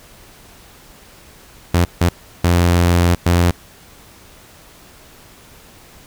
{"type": "tone bursts at uneven times", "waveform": "sawtooth", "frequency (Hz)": 87, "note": "F2", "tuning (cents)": -6, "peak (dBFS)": -7, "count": 4, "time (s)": [[1.74, 1.85], [2.01, 2.09], [2.44, 3.15], [3.26, 3.51]], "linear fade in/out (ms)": 5, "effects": ["pink hiss -44 dBFS RMS until 6.06 s"]}